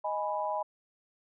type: chord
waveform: sine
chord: G# minor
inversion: second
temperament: equal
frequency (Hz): 622.3 / 830.6 / 987.8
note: D#5 / G#5 / B5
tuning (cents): 0 / 0 / 0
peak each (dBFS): -34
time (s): 0.04-0.63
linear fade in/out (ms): 10
effects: none